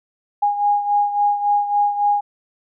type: beating tone pair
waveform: sine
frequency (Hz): 820 / 823.6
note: G#5 / G#5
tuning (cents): -22 / -15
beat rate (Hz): 3.6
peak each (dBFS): -16 / -22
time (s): 0.42-2.21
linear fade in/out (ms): 10
effects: none